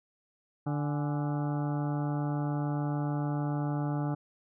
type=harmonic tone with a mistuned harmonic; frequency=146.83 Hz; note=D3; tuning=in tune; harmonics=1 / 2 / 3 / 4 / 5 / 6 / 7 / 8 / 9 / 10; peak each=-30 / -34 / -46 / -43 / -43 / -42 / -53 / -48 / -49 / -53 dBFS; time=0.66-4.15 s; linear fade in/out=10 ms; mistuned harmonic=6; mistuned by=-80 cents; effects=none